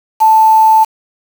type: tone with quantisation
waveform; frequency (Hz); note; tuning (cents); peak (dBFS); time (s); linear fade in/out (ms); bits
sine; 880; A5; 0; -4; 0.2-0.85; 20; 4
effects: none